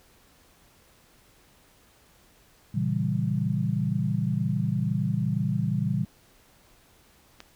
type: chord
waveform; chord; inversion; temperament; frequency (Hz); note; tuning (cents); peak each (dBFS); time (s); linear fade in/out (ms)
sine; A# diminished seventh; none; equal; 116.54 / 138.59 / 164.81 / 196; A#2 / C#3 / E3 / G3; 0 / 0 / 0 / 0; -29; 2.74-6.05; 10
type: click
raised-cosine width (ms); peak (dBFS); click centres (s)
0.2; -24; 7.404
effects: pink hiss -59 dBFS RMS until 7.55 s